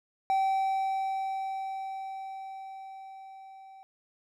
triangle tone with level ramp, 772 Hz, G5, 27 cents flat, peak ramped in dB -21 to -46 dBFS, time 0.3-3.83 s, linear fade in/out 0 ms, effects none

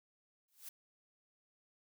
blue noise with exponential growth, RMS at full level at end -44 dBFS, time 0.48-0.69 s, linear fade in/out 5 ms, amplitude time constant 44 ms, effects none

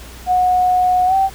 sine tone with pitch glide, 730 to 773.4 Hz, F#5 to G5, -24 to -24 cents, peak -11 dBFS, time 0.26-1.3 s, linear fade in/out 50 ms, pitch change +100 cents, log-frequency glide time 1.06-1.15 s, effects added 60 Hz sine -36 dBFS peak until 1.34 s + pink hiss -38 dBFS RMS until 1.34 s

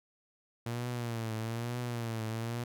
sawtooth tone with vibrato, 116.4 Hz, A#2, 2 cents flat, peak -30 dBFS, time 0.66-2.64 s, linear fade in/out 5 ms, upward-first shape triangle, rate 1.1 Hz, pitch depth 100 cents each way, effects none

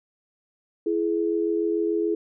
sine tone pair together, 334.5 / 421.4 Hz, E4 / G#4, +25 / +25 cents, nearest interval major third, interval 400 cents, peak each -24 / -24 dBFS, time 0.86-2.15 s, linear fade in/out 5 ms, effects none

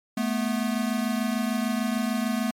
square tone pair together, 217.9 / 244.6 Hz, A3 / B3, -17 / -16 cents, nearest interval major second, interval 201 cents, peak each -27 / -28 dBFS, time 0.17-2.51 s, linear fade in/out 5 ms, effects MP3 64 kbps

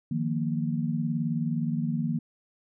sine chord, Eb suspended second, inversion none, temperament equal, 155.56 / 174.61 / 233.1 Hz, Eb3 / F3 / Bb3, 0 / 0 / 0 cents, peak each -29 / -32 / -29 dBFS, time 0.11-2.19 s, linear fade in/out 5 ms, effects none

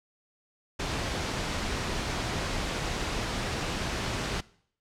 pink noise, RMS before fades -31 dBFS, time 0.79-4.41 s, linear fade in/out 10 ms, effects noise-tail reverb RT60 0.6 s tail -21 dB re dry + low-pass 6000 Hz 12 dB/octave

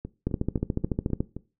two click trains, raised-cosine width 3 ms, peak -21 / -12 dBFS, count 6 / 14, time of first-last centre 0.05-1.366 / 0.27-1.205 s, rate 3.8 / 13.9 Hz, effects noise-tail reverb RT60 0.3 s tail -18 dB re dry

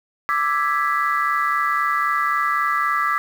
sine chord, E dominant seventh, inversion third, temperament equal, 1174.7 / 1318.5 / 1661.2 / 1975.5 Hz, D6 / E6 / G#6 / B6, 0 / 0 / 0 / 0 cents, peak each -20 / -23 / -25 / -25 dBFS, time 0.29-3.18 s, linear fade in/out 0 ms, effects tanh soft clip ceiling -8 dBFS + 7-bit

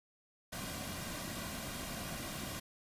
pink noise with comb filter, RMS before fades -42 dBFS, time 0.52-2.6 s, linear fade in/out 10 ms, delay 2.3 ms, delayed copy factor -0.55, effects resampled to 32000 Hz

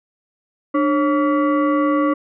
sine tone with frequency modulation, 297.2 Hz, D4, 21 cents sharp, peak -14 dBFS, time 0.74-2.14 s, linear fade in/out 10 ms, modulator 844 Hz, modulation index 1, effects none

